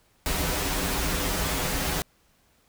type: noise with comb filter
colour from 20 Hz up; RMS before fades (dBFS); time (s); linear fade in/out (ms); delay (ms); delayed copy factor
pink; -27; 0.26-2.02; 0; 8.9; -0.75
effects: pink hiss -64 dBFS RMS until 2.68 s